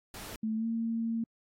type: noise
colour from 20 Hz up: pink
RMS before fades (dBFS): -44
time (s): 0.14-0.36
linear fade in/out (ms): 2
type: tone with pitch glide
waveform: sine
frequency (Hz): 219.4 to 228.1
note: A3 to A#3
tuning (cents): -5 to -37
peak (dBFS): -29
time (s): 0.43-1.24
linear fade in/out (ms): 5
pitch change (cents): +68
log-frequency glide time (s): 0.56-0.66
effects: AAC 48 kbps